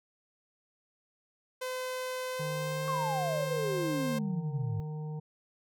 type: tone with pitch glide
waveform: sawtooth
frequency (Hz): 511 to 527.2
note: C5 to C5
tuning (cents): -41 to +13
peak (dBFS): -30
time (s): 1.61-4.19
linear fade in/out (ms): 10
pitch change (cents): +54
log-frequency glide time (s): 2.32-2.86
type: harmonic tone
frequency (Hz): 153.3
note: D#3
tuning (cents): -25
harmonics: 1 / 3 / 5 / 6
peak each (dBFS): -35 / -47 / -54 / -55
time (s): 2.39-5.2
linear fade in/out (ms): 10
type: exponential sweep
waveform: sine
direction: down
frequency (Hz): 1108.7 to 101.6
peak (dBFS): -31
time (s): 2.88-4.8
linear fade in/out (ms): 0
effects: none